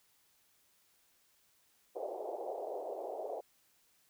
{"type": "band-pass noise", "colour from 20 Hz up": "white", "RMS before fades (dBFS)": -41, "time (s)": [1.95, 3.41], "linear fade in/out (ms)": 10, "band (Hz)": [380, 740], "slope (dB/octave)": 48, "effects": ["white hiss -71 dBFS RMS until 4.09 s"]}